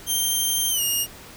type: tone with pitch glide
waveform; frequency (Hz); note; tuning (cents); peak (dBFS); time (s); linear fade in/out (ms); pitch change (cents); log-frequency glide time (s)
10% pulse; 3156 to 2844; G7 to F7; +11 to +31; -13; 0.06-1.07; 50; -180; 0.71-0.82
effects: pink hiss -43 dBFS RMS until 1.36 s